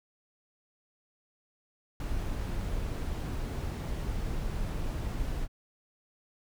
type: noise with ADSR envelope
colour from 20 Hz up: brown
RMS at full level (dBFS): -30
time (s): 2-5.48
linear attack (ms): 3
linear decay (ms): 9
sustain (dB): -3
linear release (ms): 48
effects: none